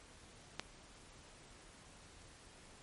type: click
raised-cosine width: 0.2 ms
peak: -20 dBFS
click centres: 0.596 s
effects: pink hiss -59 dBFS RMS until 2.82 s + MP3 48 kbps